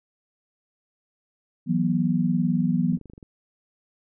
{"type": "chord", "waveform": "sine", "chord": "E suspended second", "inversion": "none", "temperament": "equal with one note detuned", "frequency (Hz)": [164.81, 185, 243.1], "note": ["E3", "F#3", "B3"], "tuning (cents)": [0, 0, -27], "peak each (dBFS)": -24, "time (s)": [1.66, 2.99], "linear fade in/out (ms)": 50}
{"type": "clicks", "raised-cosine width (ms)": 3, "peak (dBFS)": -31, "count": 8, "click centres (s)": [2.926, 2.974, 3.013, 3.057, 3.099, 3.135, 3.179, 3.228]}
{"effects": []}